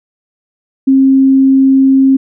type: tone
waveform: sine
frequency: 267.8 Hz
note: C4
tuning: 40 cents sharp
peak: -4 dBFS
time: 0.87-2.17 s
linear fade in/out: 10 ms
effects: none